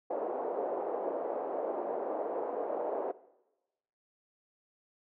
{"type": "band-pass noise", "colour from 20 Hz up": "white", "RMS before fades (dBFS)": -35, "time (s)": [0.1, 3.12], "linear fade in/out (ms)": 10, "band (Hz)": [390, 670], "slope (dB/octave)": 24, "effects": ["noise-tail reverb RT60 1.0 s tail -19 dB re dry"]}